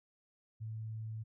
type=tone; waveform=sine; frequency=110.3 Hz; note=A2; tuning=5 cents sharp; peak=-39 dBFS; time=0.6-1.24 s; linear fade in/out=20 ms; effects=none